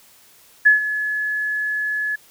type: tone with ADSR envelope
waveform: sine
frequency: 1706 Hz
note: G#6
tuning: 46 cents sharp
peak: -7 dBFS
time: 0.65-2.16 s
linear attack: 16 ms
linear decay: 130 ms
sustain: -13 dB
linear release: 10 ms
effects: white hiss -51 dBFS RMS until 2.3 s